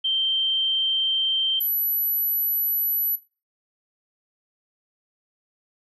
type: tone pair in turn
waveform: sine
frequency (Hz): 3136 / 11854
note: G7 / F#9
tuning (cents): 0 / +2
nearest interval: octave + major seventh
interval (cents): 2302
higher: second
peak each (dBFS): -20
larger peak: neither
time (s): 0.04-1.6 / 1.6-3.16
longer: neither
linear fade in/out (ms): 10
effects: noise-tail reverb RT60 0.3 s tail -18 dB re dry